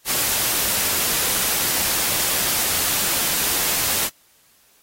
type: noise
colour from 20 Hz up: white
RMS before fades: -21 dBFS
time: 0.05-4.1 s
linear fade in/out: 50 ms
effects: white hiss -57 dBFS RMS until 4.82 s + AAC 48 kbps